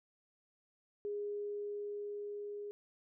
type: tone with level ramp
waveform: sine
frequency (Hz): 411.6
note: G#4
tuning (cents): -16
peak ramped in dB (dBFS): -36 to -41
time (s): 1.05-2.71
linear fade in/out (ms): 0
effects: none